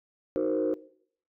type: chord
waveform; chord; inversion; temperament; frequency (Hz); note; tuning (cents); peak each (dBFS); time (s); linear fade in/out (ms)
sine; C half-diminished seventh; first; equal; 311.1 / 370 / 466.2 / 523.3; Eb4 / Gb4 / Bb4 / C5; 0 / 0 / 0 / 0; -29; 0.36-0.74; 0
effects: noise-tail reverb RT60 0.6 s tail -19 dB re dry + tanh soft clip ceiling -19 dBFS